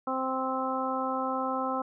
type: harmonic tone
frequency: 261.6 Hz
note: C4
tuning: in tune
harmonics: 1 / 2 / 3 / 4 / 5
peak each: -34 / -34 / -34 / -34 / -34 dBFS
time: 0.07-1.82 s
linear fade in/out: 5 ms
effects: none